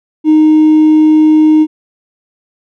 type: tone with hard clipping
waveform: triangle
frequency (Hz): 309.7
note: D#4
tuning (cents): -8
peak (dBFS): -3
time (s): 0.24-1.67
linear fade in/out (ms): 50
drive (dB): 2
effects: none